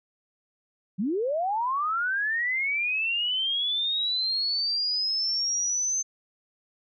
sine linear sweep, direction up, 169.1 to 6272 Hz, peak -24 dBFS, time 0.98-6.03 s, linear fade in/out 20 ms, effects none

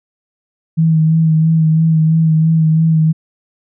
sine tone with vibrato, 160 Hz, D#3, 49 cents sharp, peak -8 dBFS, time 0.77-3.13 s, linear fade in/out 20 ms, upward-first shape sine, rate 3 Hz, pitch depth 27 cents each way, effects none

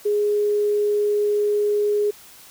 sine tone, 415.3 Hz, G#4, in tune, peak -17 dBFS, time 0.05-2.11 s, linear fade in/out 10 ms, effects white hiss -46 dBFS RMS until 2.5 s

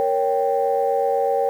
sine chord, G diminished, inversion first, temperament equal, 466.2 / 554.4 / 784 Hz, Bb4 / Db5 / G5, 0 / 0 / 0 cents, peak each -21 dBFS, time 0-1.49 s, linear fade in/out 0 ms, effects tanh soft clip ceiling -9 dBFS + 8-bit

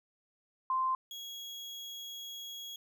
sine / 35% pulse tone pair in turn, 1042 / 3318 Hz, C6 / G#7, -7 / -2 cents, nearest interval octave + minor sixth, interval 2005 cents, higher second, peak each -28 / -40 dBFS, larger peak first, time 0.7-0.95 / 1.11-2.76 s, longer second, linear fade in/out 2 ms, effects none

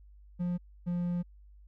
triangle tone pair in turn, 176.6 / 175.38 Hz, F3 / F3, +20 / +8 cents, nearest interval unison, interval 12 cents, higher first, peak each -27 dBFS, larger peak neither, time 0.39-0.58 / 0.86-1.23 s, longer second, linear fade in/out 20 ms, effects added 50 Hz sine -52 dBFS peak until 1.67 s

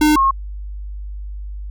square / sine tone pair in turn, 303.2 / 1080.5 Hz, D#4 / C#6, -45 / -45 cents, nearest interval octave + minor seventh, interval 2200 cents, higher second, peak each -11 dBFS, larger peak neither, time 0.01-0.16 / 0.16-0.31 s, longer neither, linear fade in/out 5 ms, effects added 50 Hz sine -26 dBFS peak until 1.7 s

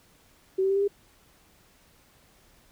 sine tone with pitch steps, 380 / 385.7 / 391.6 / 397.5 / 403.5 Hz, F#4 / G4 / G4 / G4 / G#4, +46 / -28 / -2 / +24 / -50 cents, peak -21 dBFS, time 0.58-0.88 s, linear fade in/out 10 ms, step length 60 ms, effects pink hiss -60 dBFS RMS until 2.71 s

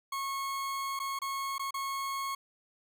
40% pulse tone with dropouts, 1094 Hz, C#6, 23 cents flat, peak -32 dBFS, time 0.12-2.35 s, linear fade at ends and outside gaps 5 ms, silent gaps 0.992-0.999 / 1.19-1.217 / 1.582-1.594 / 1.708-1.741 s, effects none

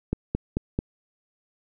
click train, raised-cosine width 3 ms, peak -11 dBFS, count 4, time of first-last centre 0.13-0.789 s, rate 4.55 Hz, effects none

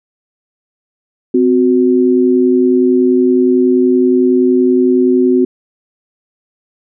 sine tone pair together, 256.9 / 367.6 Hz, C4 / F#4, -32 / -11 cents, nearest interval tritone, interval 621 cents, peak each -10 dBFS, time 1.34-5.45 s, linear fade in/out 5 ms, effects none

